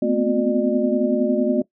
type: tone cluster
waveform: sine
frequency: 221.7 / 245.9 / 256.7 / 361.3 / 601 Hz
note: A3 / B3 / C4 / F#4 / D5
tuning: +13 / -7 / -33 / -41 / +40 cents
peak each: -23 dBFS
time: 0.02-1.62 s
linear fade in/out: 5 ms
effects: noise-tail reverb RT60 0.1 s tail -19 dB re dry